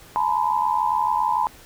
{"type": "tone cluster", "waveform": "sine", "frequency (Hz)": [858, 949, 1016], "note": ["A5", "A#5", "B5"], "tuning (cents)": [-44, 31, 49], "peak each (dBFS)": -23, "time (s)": [0.16, 1.47], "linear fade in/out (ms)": 0, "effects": ["pink hiss -47 dBFS RMS until 1.65 s"]}